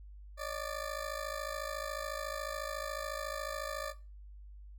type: ring-modulated tone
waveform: 20% pulse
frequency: 587.3 Hz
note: D5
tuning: in tune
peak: -29 dBFS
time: 0.37-3.94 s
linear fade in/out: 50 ms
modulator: 27 Hz
effects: noise-tail reverb RT60 0.3 s tail -17 dB re dry + added 50 Hz sine -48 dBFS peak until 4.78 s